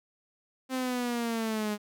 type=linear sweep; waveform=sawtooth; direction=down; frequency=261.6 to 206.4 Hz; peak=-25 dBFS; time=0.69-1.78 s; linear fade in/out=50 ms; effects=none